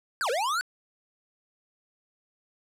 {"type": "linear two-way sweep", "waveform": "square", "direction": "down then up", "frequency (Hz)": [1661.2, 440, 1520], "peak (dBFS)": -26, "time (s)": [0.21, 0.61], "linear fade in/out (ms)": 0, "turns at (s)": 0.3, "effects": ["low-pass 11000 Hz 12 dB/octave"]}